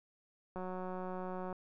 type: click train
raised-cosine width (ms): 1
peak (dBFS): -29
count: 179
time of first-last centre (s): 0.56-1.527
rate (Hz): 184
effects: none